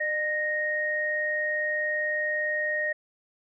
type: tone pair together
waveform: sine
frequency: 606.3 / 1864.7 Hz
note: D#5 / A#6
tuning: -45 / 0 cents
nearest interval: octave + perfect fifth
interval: 1945 cents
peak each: -31 / -26 dBFS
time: 0-2.93 s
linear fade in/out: 10 ms
effects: none